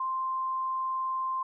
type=tone; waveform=sine; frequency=1046.5 Hz; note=C6; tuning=in tune; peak=-28 dBFS; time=0-1.43 s; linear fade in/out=5 ms; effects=none